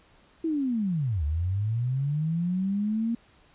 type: linear two-way sweep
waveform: sine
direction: down then up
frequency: 333.2 to 71 to 234.6 Hz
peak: -24 dBFS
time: 0.44-3.15 s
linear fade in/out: 5 ms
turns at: 1.24 s
effects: pink hiss -59 dBFS RMS until 3.54 s + resampled to 8000 Hz